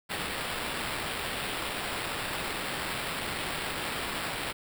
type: noise with sample-and-hold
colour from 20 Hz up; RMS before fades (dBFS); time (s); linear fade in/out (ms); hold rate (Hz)
white; -34; 0.09-4.53; 20; 6300
effects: none